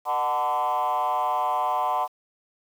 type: tone with frequency modulation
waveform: sine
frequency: 880 Hz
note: A5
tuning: in tune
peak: -20 dBFS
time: 0.05-2.08 s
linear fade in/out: 50 ms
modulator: 137 Hz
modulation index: 1.6
effects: tanh soft clip ceiling -19 dBFS + 8-bit